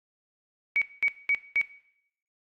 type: tone bursts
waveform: sine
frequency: 2259 Hz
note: C#7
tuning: 32 cents sharp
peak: -21 dBFS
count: 4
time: 0.76-1.614 s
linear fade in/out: 0 ms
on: 56 ms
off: 210 ms
effects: noise-tail reverb RT60 0.7 s tail -17 dB re dry + Opus 48 kbps